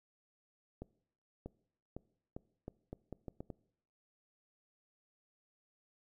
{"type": "accelerating click train", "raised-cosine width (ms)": 2, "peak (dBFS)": -30, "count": 10, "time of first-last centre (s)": [0.82, 3.502], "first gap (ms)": 640, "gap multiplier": 0.79, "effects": ["noise-tail reverb RT60 0.7 s tail -22 dB re dry"]}